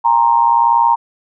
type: tone with amplitude modulation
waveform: sine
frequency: 932.3 Hz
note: A#5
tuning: in tune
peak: -5 dBFS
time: 0.04-0.96 s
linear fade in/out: 20 ms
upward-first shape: sine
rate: 121 Hz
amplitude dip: 80%
effects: none